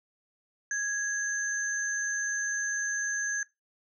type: tone pair together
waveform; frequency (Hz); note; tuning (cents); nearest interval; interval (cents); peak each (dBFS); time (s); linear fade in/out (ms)
sine; 1661.2 / 6268; G#6 / G8; 0 / -1; octave + major seventh; 2299; -29 / -34; 0.71-3.43; 2
effects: noise-tail reverb RT60 0.2 s tail -20 dB re dry